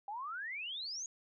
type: exponential sweep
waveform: sine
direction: up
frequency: 784 to 6810 Hz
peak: -39 dBFS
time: 0.08-1.06 s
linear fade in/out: 2 ms
effects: none